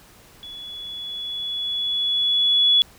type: tone with level ramp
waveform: sine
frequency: 3398 Hz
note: G#7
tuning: 39 cents sharp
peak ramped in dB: -35 to -12 dBFS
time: 0.43-2.82 s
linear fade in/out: 0 ms
effects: pink hiss -50 dBFS RMS until 2.98 s